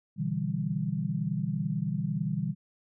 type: chord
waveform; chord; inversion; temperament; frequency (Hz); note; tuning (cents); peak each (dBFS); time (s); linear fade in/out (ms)
sine; E minor seventh; second; equal; 123.47 / 146.83 / 164.81 / 196; B2 / D3 / E3 / G3; 0 / 0 / 0 / 0; -36 / -33 / -32 / -33; 0.16-2.55; 50
effects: none